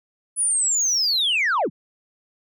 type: linear sweep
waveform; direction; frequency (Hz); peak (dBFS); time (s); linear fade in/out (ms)
sine; down; 10000 to 105.7; -16; 0.36-1.7; 50
effects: tanh soft clip ceiling -16 dBFS